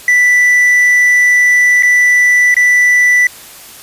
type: tone with dropouts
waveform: triangle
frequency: 1975.5 Hz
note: B6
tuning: in tune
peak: -4 dBFS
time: 0.08-3.27 s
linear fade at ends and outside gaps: 2 ms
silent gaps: 1.825-1.832 / 2.543-2.566 s
effects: white hiss -34 dBFS RMS until 3.82 s + resampled to 32000 Hz